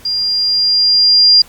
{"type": "tone with level ramp", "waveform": "sine", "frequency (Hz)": 4800, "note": "D8", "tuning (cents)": 37, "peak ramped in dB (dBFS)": [-14, -3], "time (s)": [0.05, 1.42], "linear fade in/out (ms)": 5, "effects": ["pink hiss -41 dBFS RMS until 1.48 s", "MP3 96 kbps"]}